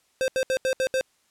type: tone bursts at uneven times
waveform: square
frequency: 523 Hz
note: C5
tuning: 1 cent flat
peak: -22 dBFS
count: 6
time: 0.21-0.28 / 0.36-0.43 / 0.5-0.57 / 0.65-0.73 / 0.8-0.87 / 0.94-1.01 s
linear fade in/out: 0 ms
effects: white hiss -66 dBFS RMS until 1.3 s + low-pass 10000 Hz 12 dB/octave